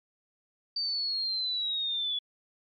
sine linear sweep, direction down, 4630 to 3400 Hz, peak -28 dBFS, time 0.76-2.19 s, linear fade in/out 5 ms, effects MP3 32 kbps

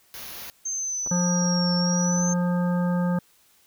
white band-stop noise, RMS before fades -38 dBFS, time 0.14-0.5 s, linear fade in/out 0 ms, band 6800 to 10000 Hz, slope 96 dB/octave
sine exponential two-way sweep, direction down then up, 6350 to 5430 to 6350 Hz, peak -26 dBFS, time 0.65-2.34 s, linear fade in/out 10 ms, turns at 1.75 s
clicks, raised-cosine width 1 ms, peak -26 dBFS, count 2, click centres 1.063 / 1.073 s
harmonic tone, 176.9 Hz, F3, 23 cents sharp, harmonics 1 / 3 / 5 / 7 / 9, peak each -21 / -31 / -35 / -38 / -40 dBFS, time 1.11-3.19 s, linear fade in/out 5 ms
effects white hiss -60 dBFS RMS until 3.66 s

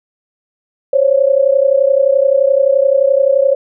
sine tone pair together, 531.4 / 563 Hz, C5 / C#5, +27 / +27 cents, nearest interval minor second, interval 100 cents, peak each -11 dBFS, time 0.93-3.55 s, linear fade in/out 5 ms, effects none

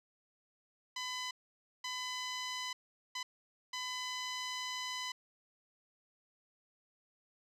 10% pulse tone bursts at uneven times, 1006 Hz, B5, 32 cents sharp, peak -29 dBFS, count 4, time 0.96-1.31 / 1.84-2.73 / 3.15-3.23 / 3.73-5.12 s, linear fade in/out 5 ms, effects low-pass 8000 Hz 12 dB/octave

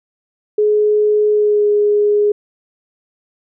sine tone with pitch glide, 421.6 to 415.1 Hz, G#4 to G#4, +26 to -1 cents, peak -10 dBFS, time 0.58-2.32 s, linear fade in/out 5 ms, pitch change -27 cents, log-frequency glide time 1.31-1.67 s, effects none

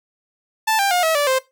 sawtooth tone with pitch steps, 880 / 793.1 / 714.8 / 644.2 / 580.6 / 523.3 Hz, A5 / G5 / F5 / E5 / D5 / C5, 0 / +20 / +40 / -40 / -20 / 0 cents, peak -12 dBFS, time 0.67-1.39 s, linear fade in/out 10 ms, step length 120 ms, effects noise-tail reverb RT60 0.2 s tail -17 dB re dry

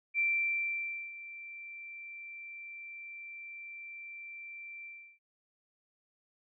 sine tone with ADSR envelope, 2349 Hz, D7, in tune, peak -26 dBFS, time 0.14-5.19 s, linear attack 48 ms, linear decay 930 ms, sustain -17 dB, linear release 340 ms, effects none

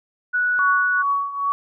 sine tone, 1472 Hz, F#6, 9 cents flat, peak -17 dBFS, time 0.33-1.03 s, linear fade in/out 20 ms
sine tone with tremolo, 1124 Hz, C#6, 24 cents sharp, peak -16 dBFS, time 0.59-1.52 s, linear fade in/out 0 ms, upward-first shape triangle, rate 2.4 Hz, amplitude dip 80%
effects none

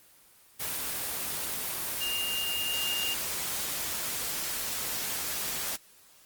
sine tone in noise, 2816 Hz, F7, 14 cents sharp, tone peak -30 dBFS, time 2-3.15 s, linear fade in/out 20 ms, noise white, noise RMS -33 dBFS, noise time 0.59-5.77 s, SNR 0 dB, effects white hiss -58 dBFS RMS until 6.25 s + Opus 24 kbps

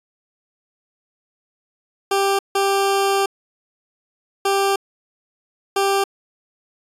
20% pulse tone bursts at uneven times, 393.7 Hz, G4, 8 cents sharp, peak -11 dBFS, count 4, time 2.11-2.39 / 2.55-3.26 / 4.45-4.76 / 5.76-6.04 s, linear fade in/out 5 ms, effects resampled to 32000 Hz

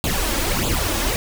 pink noise with flanger, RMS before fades -21 dBFS, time 0.04-1.16 s, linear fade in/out 0 ms, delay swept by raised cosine 0.26 to 3.66 ms, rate 1.6 Hz, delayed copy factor +0.75, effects none

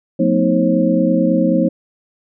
sine tone cluster, 178.6 / 223.8 / 253.1 / 316.9 / 536 Hz, F3 / A3 / B3 / D#4 / C5, +39 / +30 / +43 / +32 / +42 cents, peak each -18 dBFS, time 0.19-1.69 s, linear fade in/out 10 ms, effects none

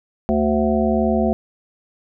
harmonic tone with a mistuned harmonic, 74.2 Hz, D2, 18 cents sharp, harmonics 1 / 3 / 5 / 7 / 9 / 10, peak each -26 / -18 / -23 / -25 / -22 / -28 dBFS, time 0.29-1.33 s, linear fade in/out 0 ms, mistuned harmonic 10, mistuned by +19 cents, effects none

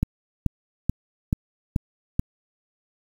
click train, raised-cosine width 5 ms, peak -8 dBFS, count 6, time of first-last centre 0.03-2.195 s, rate 2.31 Hz, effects 7-bit

